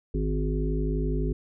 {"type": "harmonic tone with a mistuned harmonic", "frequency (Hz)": 51.91, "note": "G#1", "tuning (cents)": 0, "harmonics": [1, 3, 5, 7, 8], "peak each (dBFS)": [-26, -31, -33, -34, -35], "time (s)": [0.14, 1.33], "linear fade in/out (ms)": 5, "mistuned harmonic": 3, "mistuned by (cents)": -15, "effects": []}